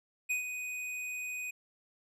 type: tone with ADSR envelope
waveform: square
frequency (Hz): 2493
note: D#7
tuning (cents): +3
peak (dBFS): -29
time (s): 0.29-1.51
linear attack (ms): 18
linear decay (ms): 120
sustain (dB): -8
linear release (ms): 9
effects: low-pass 12000 Hz 12 dB/octave